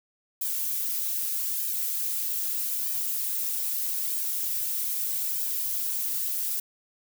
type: noise with flanger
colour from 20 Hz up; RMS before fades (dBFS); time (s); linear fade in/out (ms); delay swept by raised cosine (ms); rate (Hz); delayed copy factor
violet; -29; 0.41-6.6; 5; 1.4 to 5.8; 0.8; -0.8
effects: none